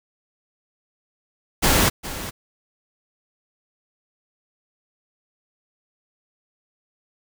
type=noise with echo; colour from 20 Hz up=pink; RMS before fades=-17 dBFS; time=1.62-1.9 s; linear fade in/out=20 ms; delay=410 ms; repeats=1; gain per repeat=-14 dB; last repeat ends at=2.31 s; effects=none